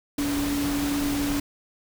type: tone in noise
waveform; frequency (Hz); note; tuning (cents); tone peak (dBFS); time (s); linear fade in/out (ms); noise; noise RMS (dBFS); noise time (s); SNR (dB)
sine; 286; D4; -46; -24; 0.18-1.4; 5; pink; -31; 0.18-1.4; +4
effects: none